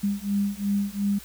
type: beating tone pair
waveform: sine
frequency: 200 / 202.8 Hz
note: G3 / G#3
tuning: +35 / -41 cents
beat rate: 2.8 Hz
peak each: -26 dBFS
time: 0.03-1.19 s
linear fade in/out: 10 ms
effects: added 60 Hz sine -50 dBFS peak until 1.24 s + white hiss -46 dBFS RMS until 1.24 s